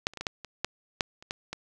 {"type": "clicks", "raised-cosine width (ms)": 0.2, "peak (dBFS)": [-8, -30, -22, -17, -11, -23, -10, -7, -30, -15, -18], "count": 11, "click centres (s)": [0.069, 0.136, 0.173, 0.21, 0.268, 0.447, 0.646, 1.008, 1.225, 1.309, 1.53], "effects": []}